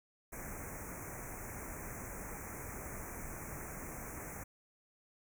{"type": "band-stop noise", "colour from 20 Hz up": "pink", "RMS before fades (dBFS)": -45, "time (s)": [0.32, 4.44], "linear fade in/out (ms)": 10, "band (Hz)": [2400, 5900], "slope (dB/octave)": 96, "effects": []}